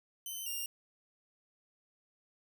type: tone pair in turn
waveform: 5% pulse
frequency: 3049 / 2810 Hz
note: G7 / F7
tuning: -49 / +10 cents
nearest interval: minor second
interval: 141 cents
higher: first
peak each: -31 / -27 dBFS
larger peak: second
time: 0.26-0.46 / 0.46-0.66 s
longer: neither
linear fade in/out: 2 ms
effects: none